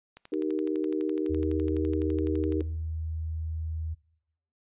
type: click train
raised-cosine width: 0.2 ms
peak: -28 dBFS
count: 30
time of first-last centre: 0.17-2.607 s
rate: 11.9 Hz
type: chord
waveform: sine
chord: Eb major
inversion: none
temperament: just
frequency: 311.1 / 388.9 / 466.7 Hz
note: Eb4 / G4 / Bb4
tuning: 0 / -14 / +2 cents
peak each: -29 / -31 / -34 dBFS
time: 0.32-2.62 s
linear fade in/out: 5 ms
type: tone with pitch glide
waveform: sine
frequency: 80.6 to 79.9 Hz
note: E2 to D#2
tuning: -38 to +47 cents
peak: -30 dBFS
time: 1.29-3.95 s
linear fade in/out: 20 ms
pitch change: -15 cents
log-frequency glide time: 2.3-2.93 s
effects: noise-tail reverb RT60 0.8 s tail -22 dB re dry + resampled to 8000 Hz